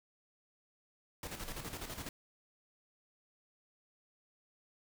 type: noise with tremolo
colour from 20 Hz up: pink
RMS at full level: -42 dBFS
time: 1.23-2.09 s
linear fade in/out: 2 ms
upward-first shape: square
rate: 12 Hz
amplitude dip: 55%
effects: none